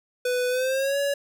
square tone with pitch glide, 497 to 564.3 Hz, B4 to C#5, +11 to +31 cents, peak -23 dBFS, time 0.25-1.14 s, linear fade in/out 5 ms, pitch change +220 cents, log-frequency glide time 0.49-0.98 s, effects none

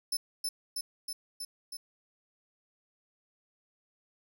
25% pulse tone with echo, 5274 Hz, E8, in tune, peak -24 dBFS, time 0.12-0.17 s, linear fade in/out 5 ms, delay 320 ms, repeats 5, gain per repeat -2 dB, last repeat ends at 1.77 s, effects none

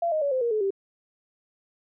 sine tone with pitch steps, 682 / 621.8 / 566.9 / 516.9 / 471.2 / 429.6 / 391.7 Hz, F5 / D#5 / C#5 / C5 / A#4 / A4 / G4, -41 / -1 / +39 / -21 / +19 / -41 / -1 cents, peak -22 dBFS, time 0.02-0.706 s, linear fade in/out 5 ms, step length 98 ms, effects none

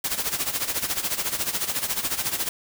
white noise with tremolo, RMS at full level -24 dBFS, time 0.04-2.49 s, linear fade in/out 5 ms, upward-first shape sine, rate 14 Hz, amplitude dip 75%, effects none

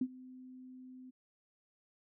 sine tone with ADSR envelope, 255.9 Hz, C4, 38 cents flat, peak -28 dBFS, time 0.01-1.11 s, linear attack 5 ms, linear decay 56 ms, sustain -21 dB, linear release 17 ms, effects none

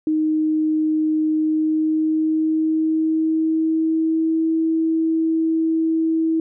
sine tone with pitch glide, 311.1 to 323.2 Hz, D#4 to E4, 0 to -34 cents, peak -16 dBFS, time 0.07-6.4 s, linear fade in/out 2 ms, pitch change +66 cents, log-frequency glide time 1.35-4.52 s, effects none

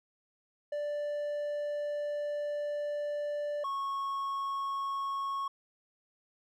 triangle tone pair in turn, 587.3 / 1099.4 Hz, D5 / C#6, 0 / -15 cents, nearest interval major seventh, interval 1085 cents, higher second, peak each -30 / -30 dBFS, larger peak neither, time 0.72-3.64 / 3.64-5.48 s, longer first, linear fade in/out 5 ms, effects none

